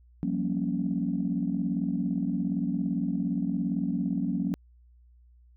sine chord, G half-diminished seventh, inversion third, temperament equal with one note detuned, 174.61 / 192.08 / 233.1 / 277.2 Hz, F3 / G3 / Bb3 / Db4, 0 / -35 / 0 / 0 cents, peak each -31 dBFS, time 0.23-4.54 s, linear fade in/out 0 ms, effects tanh soft clip ceiling -16 dBFS + added 60 Hz sine -54 dBFS peak until 5.56 s

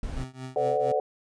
brown noise, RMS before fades -32 dBFS, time 0.03-0.24 s, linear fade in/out 2 ms
25% pulse tone with tremolo, 129.9 Hz, C3, 12 cents flat, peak -30 dBFS, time 0.16-0.92 s, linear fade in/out 5 ms, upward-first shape triangle, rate 4.4 Hz, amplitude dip 95%
sine chord, D dominant seventh, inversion second, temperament equal with one note detuned, 440 / 510.4 / 587.3 / 740 Hz, A4 / C5 / D5 / F#5, 0 / -43 / 0 / 0 cents, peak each -28 dBFS, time 0.56-1 s, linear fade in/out 2 ms
effects resampled to 22050 Hz

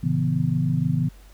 sine tone cluster, 114.5 / 138.5 / 164.9 / 245.6 Hz, A#2 / C#3 / E3 / B3, -31 / -1 / +1 / -9 cents, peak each -28 / -23 / -23 / -29 dBFS, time 0.03-1.09 s, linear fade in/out 10 ms, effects added 47 Hz sine -44 dBFS peak until 1.33 s + pink hiss -55 dBFS RMS until 1.33 s

